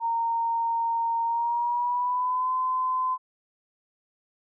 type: tone with pitch glide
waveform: sine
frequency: 923 to 1024.1 Hz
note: A#5 to C6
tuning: -17 to -37 cents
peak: -23 dBFS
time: 0-3.18 s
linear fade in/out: 50 ms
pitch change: +180 cents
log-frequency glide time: 1.24-2.52 s
effects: none